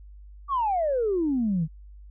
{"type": "exponential sweep", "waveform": "sine", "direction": "down", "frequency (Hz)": [1174.7, 150], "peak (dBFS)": -21, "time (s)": [0.48, 1.68], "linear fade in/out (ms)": 50, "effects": ["tanh soft clip ceiling -17 dBFS", "added 50 Hz sine -43 dBFS peak until 2.1 s"]}